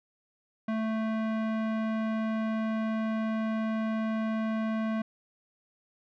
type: tone with low-pass filter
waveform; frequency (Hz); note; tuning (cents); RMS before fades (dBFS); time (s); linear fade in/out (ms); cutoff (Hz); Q
square; 220.7; A3; +5; -30; 0.68-5.02; 5; 1900; 0.87
effects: none